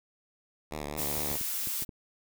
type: tone with vibrato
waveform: 5% pulse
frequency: 74.4 Hz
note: D2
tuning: 23 cents sharp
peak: -24 dBFS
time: 0.71-1.37 s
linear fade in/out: 5 ms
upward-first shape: sine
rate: 4.8 Hz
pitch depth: 52 cents each way
type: noise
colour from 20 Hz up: blue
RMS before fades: -33 dBFS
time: 0.97-1.85 s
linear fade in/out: 20 ms
type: clicks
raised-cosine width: 3 ms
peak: -30 dBFS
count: 7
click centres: 0.998 / 1.178 / 1.314 / 1.412 / 1.673 / 1.823 / 1.892 s
effects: none